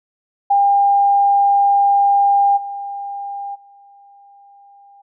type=tone with level steps; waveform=sine; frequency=802 Hz; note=G5; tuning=39 cents sharp; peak=-10 / -24 / -43 dBFS; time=0.5-5.02 s; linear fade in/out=10 ms; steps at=2.56 / 3.54 s; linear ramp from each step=20 ms; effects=none